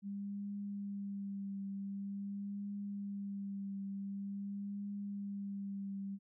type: tone with vibrato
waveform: sine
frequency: 199.5 Hz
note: G3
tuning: 31 cents sharp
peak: -39 dBFS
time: 0.02-6.19 s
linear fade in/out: 50 ms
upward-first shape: triangle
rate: 0.46 Hz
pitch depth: 26 cents each way
effects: none